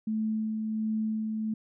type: tone with tremolo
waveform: sine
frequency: 218.1 Hz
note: A3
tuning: 15 cents flat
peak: -26 dBFS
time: 0.07-1.54 s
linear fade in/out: 5 ms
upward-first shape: sine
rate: 1.4 Hz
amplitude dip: 30%
effects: none